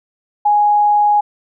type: tone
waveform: sine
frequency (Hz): 830.6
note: G#5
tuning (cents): 0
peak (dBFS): -9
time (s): 0.45-1.21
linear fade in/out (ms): 10
effects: none